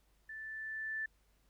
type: tone with level ramp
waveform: sine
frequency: 1760 Hz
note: A6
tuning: in tune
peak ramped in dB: -44 to -35 dBFS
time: 0.29-1.06 s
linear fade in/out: 5 ms
effects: added 50 Hz sine -70 dBFS peak until 1.49 s + pink hiss -75 dBFS RMS until 1.49 s